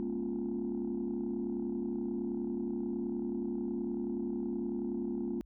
sine chord, Bb minor seventh, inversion third, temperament equal with one note detuned, 207.7 / 238.4 / 277.2 / 349.2 Hz, Ab3 / Bb3 / Db4 / F4, 0 / +39 / 0 / 0 cents, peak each -38 / -36 / -39 / -36 dBFS, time 0-5.41 s, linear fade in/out 0 ms, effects tanh soft clip ceiling -27 dBFS + added 50 Hz sine -57 dBFS peak until 5.45 s

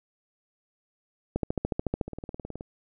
two click trains, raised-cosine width 2 ms, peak -23 / -13 dBFS, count 11 / 10, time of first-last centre 2.08-2.609 / 1.36-2.012 s, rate 18.9 / 13.8 Hz, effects none

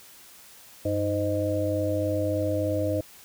harmonic tone with a mistuned harmonic, 103.3 Hz, G#2, 9 cents flat, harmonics 1 / 3 / 5 / 6, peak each -29 / -29 / -29 / -29 dBFS, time 0.85-3.01 s, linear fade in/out 5 ms, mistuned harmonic 1, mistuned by -100 cents, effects white hiss -50 dBFS RMS until 3.24 s

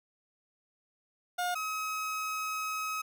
30% pulse tone pair in turn, 715 / 1274 Hz, F5 / D#6, +41 / +41 cents, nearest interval minor seventh, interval 1000 cents, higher second, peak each -27 / -30 dBFS, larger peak first, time 1.38-1.55 / 1.55-3.02 s, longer second, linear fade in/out 10 ms, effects none

